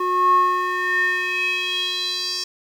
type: tone with band-pass filter sweep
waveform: square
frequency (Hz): 363.4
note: F#4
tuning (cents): -31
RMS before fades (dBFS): -21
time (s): 0-2.44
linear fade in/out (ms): 5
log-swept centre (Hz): 850 to 5300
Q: 5.9
effects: 8-bit